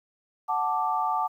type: chord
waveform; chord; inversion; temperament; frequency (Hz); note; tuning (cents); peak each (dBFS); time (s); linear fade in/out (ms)
sine; D major; first; equal; 740 / 880 / 1174.7; F#5 / A5 / D6; 0 / 0 / 0; -29 / -27 / -28; 0.48-1.28; 20
effects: 10-bit